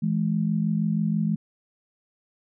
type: tone pair together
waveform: sine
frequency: 164.81 / 211 Hz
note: E3 / G#3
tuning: 0 / +28 cents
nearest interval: major third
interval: 428 cents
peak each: -24 dBFS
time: 0.02-1.36 s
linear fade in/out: 10 ms
effects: none